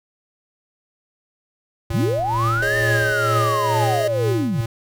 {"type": "tone with tremolo", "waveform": "square", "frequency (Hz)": 114.2, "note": "A#2", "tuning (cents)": -35, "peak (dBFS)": -19, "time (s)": [1.9, 4.66], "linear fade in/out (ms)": 5, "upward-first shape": "triangle", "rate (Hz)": 2.2, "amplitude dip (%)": 80}
{"type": "linear two-way sweep", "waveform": "sine", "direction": "up then down", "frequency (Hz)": [75.8, 1814, 112], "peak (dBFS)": -19, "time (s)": [1.91, 4.61], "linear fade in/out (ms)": 0, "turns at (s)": 2.77}
{"type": "noise", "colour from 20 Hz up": "brown", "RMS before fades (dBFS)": -38, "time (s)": [2.18, 3.13], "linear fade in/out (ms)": 10}
{"type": "chord", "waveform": "square", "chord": "Ab suspended fourth", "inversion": "none", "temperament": "just", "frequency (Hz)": [415.3, 553.7, 623], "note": ["Ab4", "Db5", "Eb5"], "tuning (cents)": [0, -2, 2], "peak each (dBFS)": -27, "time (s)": [2.62, 4.08], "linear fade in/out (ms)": 5}
{"effects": []}